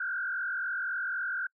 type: tone with frequency modulation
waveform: sine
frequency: 1500 Hz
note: F#6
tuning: 23 cents sharp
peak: -30 dBFS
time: 0-1.47 s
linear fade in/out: 5 ms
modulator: 43.8 Hz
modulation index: 2
effects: noise-tail reverb RT60 0.1 s tail -26 dB re dry